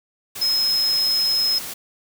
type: tone in noise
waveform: sine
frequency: 5140 Hz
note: E8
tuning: 45 cents flat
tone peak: -17 dBFS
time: 0.41-1.59 s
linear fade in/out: 10 ms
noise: white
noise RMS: -32 dBFS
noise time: 0.35-1.74 s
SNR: +12 dB
effects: none